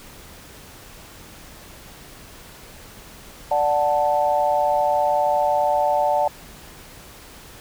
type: chord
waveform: sine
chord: D major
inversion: none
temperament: equal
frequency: 587.3 / 740 / 880 Hz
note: D5 / F#5 / A5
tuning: 0 / 0 / 0 cents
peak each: -21 dBFS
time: 3.51-6.28 s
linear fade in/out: 5 ms
effects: pink hiss -43 dBFS RMS until 7.6 s